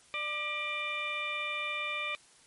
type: harmonic tone with a mistuned harmonic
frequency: 595 Hz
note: D5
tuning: 22 cents sharp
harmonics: 1 / 2 / 3 / 4 / 5 / 6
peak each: -44 / -39 / -45 / -34 / -44 / -42 dBFS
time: 0.14-2.15 s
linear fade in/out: 0 ms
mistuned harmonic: 3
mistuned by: +130 cents
effects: white hiss -60 dBFS RMS until 2.46 s + MP3 48 kbps